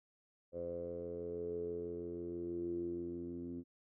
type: tone with low-pass filter sweep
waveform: 10% pulse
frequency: 86.2 Hz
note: F2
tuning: 22 cents flat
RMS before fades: -42 dBFS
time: 0.52-3.64 s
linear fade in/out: 50 ms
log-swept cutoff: 530 to 290 Hz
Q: 9.6
effects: none